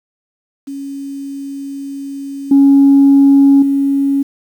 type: tone with level steps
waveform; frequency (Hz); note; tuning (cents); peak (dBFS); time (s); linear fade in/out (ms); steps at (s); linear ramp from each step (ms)
sine; 277.2; C#4; 0; -22 / -3 / -10; 0.67-4.23; 10; 2.51 / 3.62; 5
effects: tanh soft clip ceiling -1 dBFS + 7-bit